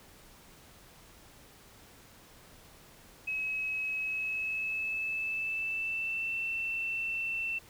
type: tone with pitch glide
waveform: sine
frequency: 2562 to 2682 Hz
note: E7 to E7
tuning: -50 to +29 cents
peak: -31 dBFS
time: 3.27-7.59 s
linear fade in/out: 10 ms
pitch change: +79 cents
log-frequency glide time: 3.99-6.38 s
effects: pink hiss -56 dBFS RMS until 7.69 s